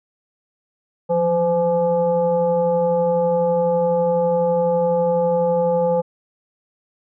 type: tone with frequency modulation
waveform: sine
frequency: 513 Hz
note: C5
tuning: 34 cents flat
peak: -15 dBFS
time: 1.09-6.02 s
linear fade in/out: 20 ms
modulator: 338 Hz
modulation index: 0.72
effects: none